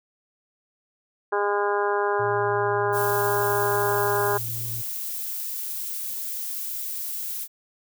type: harmonic tone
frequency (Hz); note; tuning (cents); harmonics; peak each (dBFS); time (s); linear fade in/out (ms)
204.1; G#3; -30; 2 / 3 / 4 / 5 / 6 / 7 / 8; -24 / -32 / -28 / -28 / -34 / -32 / -33; 1.32-4.38; 10
type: tone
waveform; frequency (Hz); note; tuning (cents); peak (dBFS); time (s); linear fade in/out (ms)
triangle; 115.6; A#2; -14; -31; 2.19-4.82; 10
type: noise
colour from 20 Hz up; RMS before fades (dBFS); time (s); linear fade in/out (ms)
violet; -31; 2.92-7.48; 50
effects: none